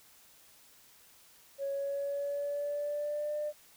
sine tone with pitch glide, 554.4 to 597.6 Hz, C#5 to D5, 0 to +30 cents, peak -31 dBFS, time 1.58-3.53 s, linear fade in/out 50 ms, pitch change +130 cents, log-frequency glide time 1.7-3.36 s, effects tanh soft clip ceiling -27 dBFS + white hiss -60 dBFS RMS until 3.76 s

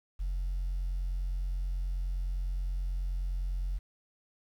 sine tone, 44.78 Hz, F1, 44 cents sharp, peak -28 dBFS, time 0.19-3.79 s, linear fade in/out 20 ms, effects tanh soft clip ceiling -28 dBFS + 10-bit

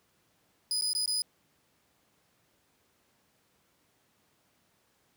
30% pulse tone with dropouts, 4978 Hz, D#8, in tune, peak -25 dBFS, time 0.71-1.22 s, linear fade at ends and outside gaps 1 ms, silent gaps 0.811-0.821 / 0.932-0.95 / 1.059-1.077 s, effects pink hiss -70 dBFS RMS until 5.16 s + high-pass 100 Hz 12 dB/octave

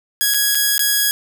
5% pulse tone with dropouts, 1661.2 Hz, G#6, in tune, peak -3 dBFS, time 0.21-1.11 s, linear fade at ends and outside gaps 0 ms, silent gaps 0.339-0.344 / 0.548-0.553 / 0.78-0.793 s, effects none

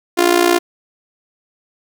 sawtooth tone with amplitude modulation, 349.2 Hz, F4, in tune, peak -3 dBFS, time 0.17-0.59 s, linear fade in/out 20 ms, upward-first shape sine, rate 59.2 Hz, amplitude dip 85%, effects none

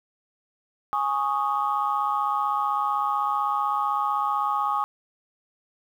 sine chord, Ab suspended fourth, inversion none, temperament equal, 830.6 / 1108.7 / 1244.5 Hz, Ab5 / Db6 / Eb6, 0 / 0 / 0 cents, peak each -26 dBFS, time 0.93-4.84 s, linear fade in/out 0 ms, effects tanh soft clip ceiling -13 dBFS + 9-bit

